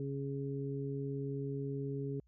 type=harmonic tone; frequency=138.59 Hz; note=C#3; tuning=in tune; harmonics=1 / 2 / 3; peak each=-38 / -42 / -41 dBFS; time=0-2.2 s; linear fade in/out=2 ms; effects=added 60 Hz sine -65 dBFS peak until 2.27 s